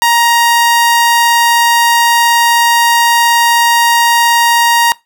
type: tone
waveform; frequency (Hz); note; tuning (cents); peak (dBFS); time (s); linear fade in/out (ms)
sawtooth; 939; A#5; +12; -3; 0.02-4.92; 0
effects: noise-tail reverb RT60 0.2 s tail -21 dB re dry